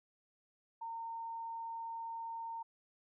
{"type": "tone", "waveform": "sine", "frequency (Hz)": 915, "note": "A#5", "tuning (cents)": -32, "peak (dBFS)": -40, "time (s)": [0.81, 2.63], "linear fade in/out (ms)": 10, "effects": []}